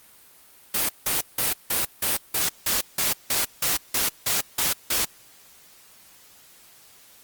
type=noise bursts; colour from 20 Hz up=white; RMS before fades=-23 dBFS; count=14; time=0.74-5.05 s; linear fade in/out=5 ms; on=150 ms; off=170 ms; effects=white hiss -52 dBFS RMS until 7.23 s + Opus 32 kbps